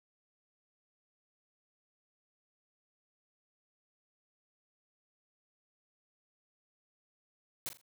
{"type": "noise with echo", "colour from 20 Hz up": "white", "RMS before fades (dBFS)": -38, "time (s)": [7.66, 7.69], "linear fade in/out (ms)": 0, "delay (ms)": 41, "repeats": 3, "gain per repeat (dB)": -10, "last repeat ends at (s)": 7.813, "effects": []}